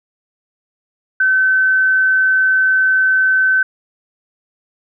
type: tone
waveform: sine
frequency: 1529 Hz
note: G6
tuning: 44 cents flat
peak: -10 dBFS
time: 1.2-3.63 s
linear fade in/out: 5 ms
effects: none